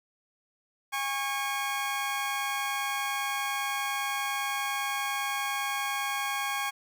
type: tone pair together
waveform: 20% pulse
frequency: 812.5 / 1100 Hz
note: G#5 / C#6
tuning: -38 / -14 cents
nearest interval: perfect fourth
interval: 524 cents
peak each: -27 dBFS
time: 0.92-6.71 s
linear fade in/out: 20 ms
effects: none